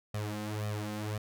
sawtooth tone with flanger, 105.7 Hz, G#2, 31 cents sharp, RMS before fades -36 dBFS, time 0.14-1.18 s, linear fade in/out 5 ms, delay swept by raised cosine 1.6 to 3.9 ms, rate 1.9 Hz, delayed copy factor +0.9, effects none

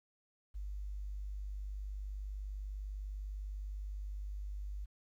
sine tone, 49.89 Hz, G1, 31 cents sharp, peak -39 dBFS, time 0.54-4.86 s, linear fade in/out 20 ms, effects 12-bit

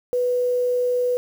sine tone with quantisation, 493.9 Hz, B4, in tune, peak -18 dBFS, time 0.13-1.17 s, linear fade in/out 0 ms, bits 7, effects none

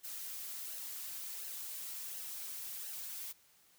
blue noise with flanger, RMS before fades -44 dBFS, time 0.03-3.33 s, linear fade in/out 20 ms, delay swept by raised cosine 0.84 to 6.14 ms, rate 1.4 Hz, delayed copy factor -0.55, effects white hiss -67 dBFS RMS until 3.78 s

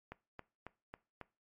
click train, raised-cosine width 0.5 ms, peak -30 dBFS, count 5, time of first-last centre 0.12-1.213 s, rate 3.66 Hz, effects noise-tail reverb RT60 0.3 s tail -20 dB re dry + MP3 48 kbps

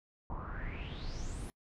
brown noise with low-pass filter sweep, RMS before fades -40 dBFS, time 0.3-1.5 s, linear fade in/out 0 ms, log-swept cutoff 920 to 11000 Hz, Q 7.1, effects noise-tail reverb RT60 0.1 s tail -26 dB re dry

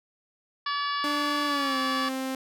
harmonic tone, 573 Hz, D5, 43 cents flat, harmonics 2 / 3 / 4 / 5 / 6 / 7 / 8 / 9, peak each -28 / -34 / -42 / -39 / -38 / -43 / -39 / -42 dBFS, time 0.66-2.09 s, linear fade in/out 5 ms
sawtooth tone with pitch glide, 293.7 to 263.2 Hz, D4 to C4, 0 to +10 cents, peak -25 dBFS, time 1.04-2.35 s, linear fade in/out 2 ms, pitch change -190 cents, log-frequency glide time 1.46-1.77 s
effects none

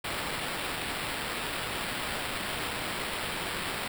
violet noise with sample-and-hold, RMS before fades -34 dBFS, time 0.04-3.88 s, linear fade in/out 5 ms, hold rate 6300 Hz, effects none

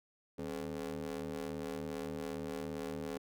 25% pulse ring-modulated tone, 77.5 Hz, D#2, 6 cents flat, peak -32 dBFS, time 0.38-3.18 s, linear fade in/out 10 ms, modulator 347 Hz, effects none

